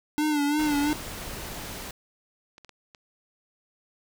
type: tone with vibrato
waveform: square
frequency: 295.9 Hz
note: D4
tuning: 13 cents sharp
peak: -23 dBFS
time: 0.18-0.93 s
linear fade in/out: 0 ms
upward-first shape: sine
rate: 2.9 Hz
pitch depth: 60 cents each way
type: noise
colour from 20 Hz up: pink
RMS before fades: -37 dBFS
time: 0.59-1.91 s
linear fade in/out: 2 ms
type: clicks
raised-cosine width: 0.2 ms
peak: -30 dBFS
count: 4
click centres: 2.581 / 2.647 / 2.693 / 2.948 s
effects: none